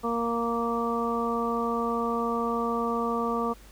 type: harmonic tone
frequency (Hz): 233.1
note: A#3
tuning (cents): 0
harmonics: 1 / 2 / 3 / 4 / 5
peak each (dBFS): -30 / -30 / -35 / -35 / -30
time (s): 0.03-3.54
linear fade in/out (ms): 20
effects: added 50 Hz sine -50 dBFS peak until 3.71 s + pink hiss -54 dBFS RMS until 3.71 s